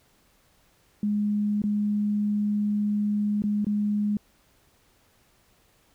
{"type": "tone with dropouts", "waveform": "sine", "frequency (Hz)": 207.7, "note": "G#3", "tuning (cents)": 0, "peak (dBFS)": -22, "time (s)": [1.03, 4.17], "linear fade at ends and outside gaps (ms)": 2, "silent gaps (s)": [[1.619, 1.638], [3.421, 3.438], [3.646, 3.667]], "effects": ["pink hiss -63 dBFS RMS until 5.94 s"]}